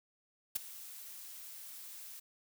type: noise with ADSR envelope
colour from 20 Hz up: blue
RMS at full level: -31 dBFS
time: 0.55-2.2 s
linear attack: 11 ms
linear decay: 12 ms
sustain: -18 dB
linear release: 10 ms
effects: none